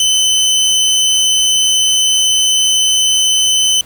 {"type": "tone", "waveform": "25% pulse", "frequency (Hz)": 3038, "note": "F#7", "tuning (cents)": 45, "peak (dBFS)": -6, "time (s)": [0, 3.81], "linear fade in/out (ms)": 2, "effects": ["pink hiss -40 dBFS RMS until 3.85 s"]}